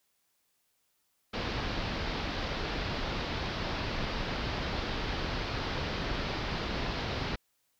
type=low-pass noise; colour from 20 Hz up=pink; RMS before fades=-34 dBFS; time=1.33-7.36 s; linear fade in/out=10 ms; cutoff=5000 Hz; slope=48 dB/octave; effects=white hiss -75 dBFS RMS until 7.79 s